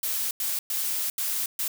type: noise bursts at uneven times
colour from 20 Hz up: blue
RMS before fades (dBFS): -28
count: 5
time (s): 0.03-0.31 / 0.4-0.59 / 0.7-1.1 / 1.18-1.46 / 1.59-1.68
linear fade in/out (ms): 2
effects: none